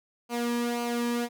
sawtooth tone with flanger, 238.4 Hz, A#3, 39 cents sharp, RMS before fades -29 dBFS, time 0.29-1.29 s, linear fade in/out 50 ms, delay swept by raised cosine 0.55 to 1.47 ms, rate 1.9 Hz, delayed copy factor -0.6, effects none

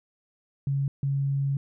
sine tone bursts at uneven times, 138.59 Hz, C#3, in tune, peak -23 dBFS, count 2, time 0.67-0.88 / 1.03-1.57 s, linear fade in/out 2 ms, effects none

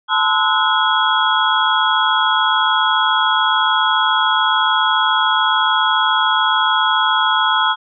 sine tone cluster, 875 / 1029 / 1295 / 1456 / 3323 Hz, A5 / C6 / E6 / F#6 / G#7, -10 / -29 / -31 / -28 / 0 cents, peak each -19 dBFS, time 0.08-7.76 s, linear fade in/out 50 ms, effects none

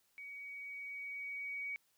sine tone with level ramp, 2256 Hz, C#7, 30 cents sharp, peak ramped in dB -46 to -38 dBFS, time 0.18-1.76 s, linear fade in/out 0 ms, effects white hiss -75 dBFS RMS until 1.97 s

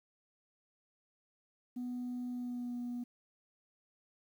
sine tone with pitch glide, 246.9 to 242.9 Hz, B3 to B3, 0 to -29 cents, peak -35 dBFS, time 1.76-3.04 s, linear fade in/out 10 ms, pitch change -29 cents, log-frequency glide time 2.3-2.77 s, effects tanh soft clip ceiling -35 dBFS + 11-bit

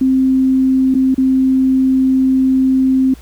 sine tone with dropouts, 262.4 Hz, C4, 5 cents sharp, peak -9 dBFS, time 0.01-3.14 s, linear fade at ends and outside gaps 5 ms, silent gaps 0.943-0.95 / 1.145-1.179 s, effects added 60 Hz sine -36 dBFS peak until 3.21 s + pink hiss -45 dBFS RMS until 3.21 s

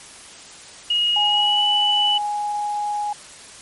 sine tone with pitch glide, 2882 to 2973 Hz, F#7 to F#7, -46 to +8 cents, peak -16 dBFS, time 0.9-2.18 s, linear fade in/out 5 ms, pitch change +54 cents, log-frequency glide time 1.27-1.65 s
sine tone, 830.6 Hz, G#5, in tune, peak -21 dBFS, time 1.16-3.13 s, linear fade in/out 5 ms
effects white hiss -41 dBFS RMS until 3.61 s + MP3 48 kbps

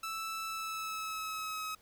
sawtooth tone with pitch glide, 1318.5 to 1276.5 Hz, E6 to D#6, 0 to +44 cents, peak -33 dBFS, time 0.03-1.75 s, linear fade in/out 5 ms, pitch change -56 cents, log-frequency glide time 0.47-1.63 s, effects pink hiss -65 dBFS RMS until 1.81 s

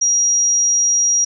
sine tone, 5720 Hz, F8, 41 cents sharp, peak -12 dBFS, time 0.01-1.25 s, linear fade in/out 10 ms, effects none

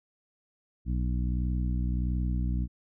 harmonic tone, 61.5 Hz, B1, 7 cents flat, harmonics 1 / 2 / 3 / 4 / 5, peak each -27 / -34 / -35 / -40 / -43 dBFS, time 0.85-2.68 s, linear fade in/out 50 ms, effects none

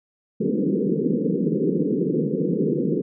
pink band-pass noise, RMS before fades -22 dBFS, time 0.4-3.02 s, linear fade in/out 10 ms, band 150 to 490 Hz, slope 96 dB/octave, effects none

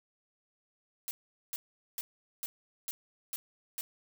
blue noise bursts, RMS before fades -37 dBFS, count 7, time 1.08-3.81 s, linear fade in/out 0 ms, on 30 ms, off 420 ms, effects none

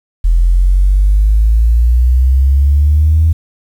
sine exponential sweep, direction up, 41.29 to 81.6 Hz, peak -5 dBFS, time 0.24-3.33 s, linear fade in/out 10 ms, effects tanh soft clip ceiling -1 dBFS + 7-bit

